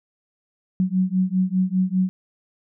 sine beating tone pair, 183.4 / 188.4 Hz, F#3 / F#3, -15 / +32 cents, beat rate 5 Hz, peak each -21 dBFS, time 0.8-2.09 s, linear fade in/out 0 ms, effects none

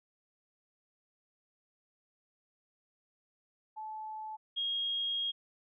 sine tone pair in turn, 867 / 3264 Hz, A5 / G#7, -26 / -31 cents, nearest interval octave + major seventh, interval 2295 cents, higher second, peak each -39 / -31 dBFS, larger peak second, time 3.76-4.37 / 4.56-5.32 s, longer second, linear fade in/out 20 ms, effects none

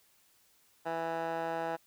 15% pulse tone with band-pass filter, 164.81 Hz, E3, in tune, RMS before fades -35 dBFS, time 0.85-1.77 s, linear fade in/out 20 ms, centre 930 Hz, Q 2.7, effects white hiss -67 dBFS RMS until 1.86 s

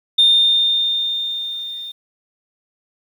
sine tone with level ramp, 3628 Hz, A#7, 48 cents flat, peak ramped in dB -7 to -28 dBFS, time 0.18-1.92 s, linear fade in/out 10 ms, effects tanh soft clip ceiling -5 dBFS + 8-bit

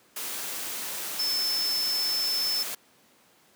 sine tone in noise, 5274 Hz, E8, in tune, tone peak -25 dBFS, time 1.19-2.63 s, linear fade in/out 5 ms, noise white, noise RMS -34 dBFS, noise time 0.16-2.75 s, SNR +6 dB, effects pink hiss -60 dBFS RMS until 3.55 s + high-pass 200 Hz 12 dB/octave

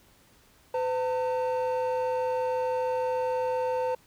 triangle tone pair together, 507 / 903.4 Hz, B4 / A5, +45 / +45 cents, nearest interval minor seventh, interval 1000 cents, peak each -24 / -28 dBFS, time 0.74-3.95 s, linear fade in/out 5 ms, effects tanh soft clip ceiling -19 dBFS + pink hiss -60 dBFS RMS until 4.06 s

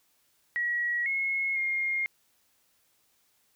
sine tone with pitch steps, 1916 / 2171 / 2131 Hz, A#6 / C#7 / C7, +47 / -37 / +31 cents, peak -26 dBFS, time 0.56-2.06 s, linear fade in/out 0 ms, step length 500 ms, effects white hiss -69 dBFS RMS until 3.55 s

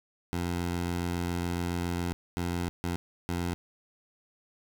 15% pulse tone bursts at uneven times, 87.2 Hz, F2, 2 cents flat, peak -23 dBFS, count 4, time 0.33-2.13 / 2.37-2.69 / 2.84-2.96 / 3.29-3.54 s, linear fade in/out 0 ms, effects none

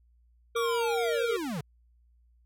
harmonic tone, 466.2 Hz, A#4, in tune, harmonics 1 / 3 / 5 / 7 / 8, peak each -27 / -37 / -41 / -44 / -45 dBFS, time 0.55-1.37 s, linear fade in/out 10 ms
square linear sweep, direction down, 1176 to 130.81 Hz, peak -32 dBFS, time 0.56-1.61 s, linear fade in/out 5 ms
effects added 59 Hz sine -60 dBFS peak until 2.45 s

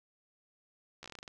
slowing click train, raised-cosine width 0.2 ms, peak -29 dBFS, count 10, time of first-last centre 1.03-1.278 s, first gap 13 ms, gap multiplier 1.18, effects none

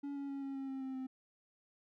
triangle tone with pitch steps, 283 / 279.7 / 276.5 / 273.4 / 270.2 / 267.1 / 264 / 261 Hz, C#4 / C#4 / C#4 / C#4 / C#4 / C4 / C4 / C4, +36 / +16 / -4 / -24 / -44 / +36 / +16 / -4 cents, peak -37 dBFS, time 0.03-1.07 s, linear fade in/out 10 ms, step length 130 ms, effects none

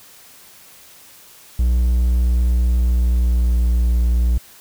triangle tone with pitch glide, 60.6 to 59.49 Hz, B1 to A#1, -32 to +36 cents, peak -11 dBFS, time 1.59-4.38 s, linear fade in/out 5 ms, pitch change -32 cents, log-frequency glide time 2.7-3.64 s, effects white hiss -45 dBFS RMS until 4.6 s

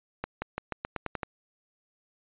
accelerating click train, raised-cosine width 0.5 ms, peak -16 dBFS, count 9, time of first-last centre 0.24-1.232 s, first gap 180 ms, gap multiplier 0.89, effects resampled to 8000 Hz

